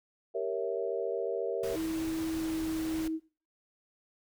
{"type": "chord", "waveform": "sine", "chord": "G diminished seventh", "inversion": "none", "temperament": "equal", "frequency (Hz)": [392, 466.2, 554.4, 659.3], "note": ["G4", "Bb4", "Db5", "Fb5"], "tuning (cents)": [0, 0, 0, 0], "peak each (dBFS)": [-36, -33, -37, -36], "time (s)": [0.34, 1.77], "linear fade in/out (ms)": 20}
{"type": "noise", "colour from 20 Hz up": "pink", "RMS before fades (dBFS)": -43, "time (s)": [1.63, 3.08], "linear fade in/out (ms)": 5}
{"type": "tone with pitch glide", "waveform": "sine", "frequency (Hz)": [322.2, 319.6], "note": ["E4", "D#4"], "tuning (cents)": [-39, 47], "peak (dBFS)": -30, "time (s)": [1.73, 3.2], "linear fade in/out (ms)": 50, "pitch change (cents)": -14, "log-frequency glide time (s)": [2.34, 2.69]}
{"effects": ["noise-tail reverb RT60 0.4 s tail -19 dB re dry"]}